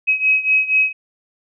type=beating tone pair; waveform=sine; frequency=2545 / 2549.2 Hz; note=D#7 / D#7; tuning=+39 / +41 cents; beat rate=4.2 Hz; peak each=-15 / -18 dBFS; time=0.07-0.93 s; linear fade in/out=20 ms; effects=none